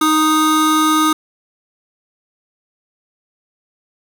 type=tone pair together; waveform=square; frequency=311.1 / 1242.3 Hz; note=D#4 / D#6; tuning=0 / -3 cents; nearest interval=2 octaves; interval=2397 cents; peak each=-15 dBFS; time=0.01-1.13 s; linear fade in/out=5 ms; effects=none